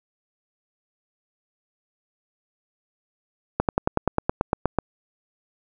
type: slowing click train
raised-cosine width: 1 ms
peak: -5 dBFS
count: 12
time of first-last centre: 3.6-4.787 s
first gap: 88 ms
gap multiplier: 1.04
effects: none